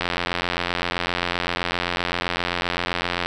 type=click train; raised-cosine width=0.3 ms; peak=-6 dBFS; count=286; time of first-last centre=0.01-3.26 s; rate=87.7 Hz; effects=none